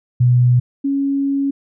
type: tone pair in turn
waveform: sine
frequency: 123.47 / 277.2 Hz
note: B2 / C#4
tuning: 0 / 0 cents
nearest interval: octave + major second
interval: 1400 cents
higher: second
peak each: -9 / -15 dBFS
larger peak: first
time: 0.2-0.6 / 0.84-1.51 s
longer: second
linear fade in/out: 10 ms
effects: none